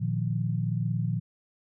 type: chord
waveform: sine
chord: Bb suspended fourth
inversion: none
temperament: equal with one note detuned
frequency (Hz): 116.54 / 152.63 / 174.61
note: Bb2 / Eb3 / F3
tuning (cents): 0 / -33 / 0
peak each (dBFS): -28 / -31 / -31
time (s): 0-1.2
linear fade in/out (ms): 20
effects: none